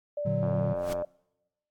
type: tone with pitch glide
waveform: sine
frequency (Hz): 586 to 599.4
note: D5 to D5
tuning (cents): -4 to +35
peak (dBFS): -29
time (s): 0.17-1.05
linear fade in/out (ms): 5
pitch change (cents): +39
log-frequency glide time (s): 0.74-0.79
type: chord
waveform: triangle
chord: Bb augmented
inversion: none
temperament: equal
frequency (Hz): 116.54 / 146.83 / 185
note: Bb2 / D3 / F#3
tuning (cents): 0 / 0 / 0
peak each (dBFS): -29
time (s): 0.25-0.74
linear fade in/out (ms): 10
type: click train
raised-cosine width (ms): 1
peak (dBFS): -24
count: 54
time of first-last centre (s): 0.43-1.022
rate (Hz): 89.6
type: noise with exponential growth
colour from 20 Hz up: pink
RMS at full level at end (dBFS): -36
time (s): 0.74-0.93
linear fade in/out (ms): 2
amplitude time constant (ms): 41
effects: noise-tail reverb RT60 1.0 s tail -26 dB re dry + AAC 64 kbps